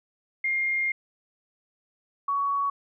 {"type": "tone pair in turn", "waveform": "sine", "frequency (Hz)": [2121, 1122.3], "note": ["C7", "C#6"], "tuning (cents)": [23, 21], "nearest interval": "major seventh", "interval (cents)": 1102, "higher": "first", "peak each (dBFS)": -23, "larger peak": "neither", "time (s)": [[0.44, 0.92], [2.28, 2.7]], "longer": "first", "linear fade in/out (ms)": 5, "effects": []}